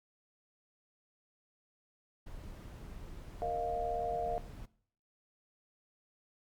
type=noise; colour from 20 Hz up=brown; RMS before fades=-46 dBFS; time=2.26-4.66 s; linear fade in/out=10 ms
type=chord; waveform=sine; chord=Bb suspended fourth; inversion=none; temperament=equal with one note detuned; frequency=466.2 / 622.3 / 700.5 Hz; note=Bb4 / Eb5 / F5; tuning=0 / 0 / +5 cents; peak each=-39 / -39 / -34 dBFS; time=3.42-4.38 s; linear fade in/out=0 ms
effects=noise-tail reverb RT60 0.6 s tail -20 dB re dry + MP3 96 kbps